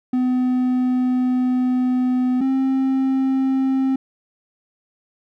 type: tone pair in turn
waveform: triangle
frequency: 252.5 / 265.3 Hz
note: B3 / C4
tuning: +39 / +24 cents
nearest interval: minor second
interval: 85 cents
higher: second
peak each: -14 dBFS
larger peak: neither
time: 0.13-2.41 / 2.41-3.96 s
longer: first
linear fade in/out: 5 ms
effects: none